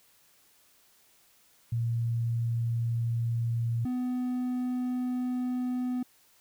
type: tone pair in turn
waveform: sine / triangle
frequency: 116.54 / 250.2 Hz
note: A#2 / B3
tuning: 0 / +23 cents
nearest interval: octave + minor second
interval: 1323 cents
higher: second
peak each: -26 / -26 dBFS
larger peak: neither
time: 1.72-3.85 / 3.85-6.03 s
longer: second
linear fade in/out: 5 ms
effects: white hiss -63 dBFS RMS until 6.4 s